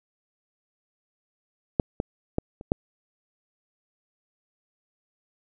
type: clicks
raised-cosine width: 2 ms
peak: -6 / -12 / -10 / -26 / -7 dBFS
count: 5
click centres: 1.798 / 2.001 / 2.384 / 2.611 / 2.719 s
effects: none